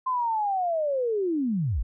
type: linear sweep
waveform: sine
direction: down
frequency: 1046 to 38.89 Hz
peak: -23 dBFS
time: 0.06-1.83 s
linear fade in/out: 10 ms
effects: none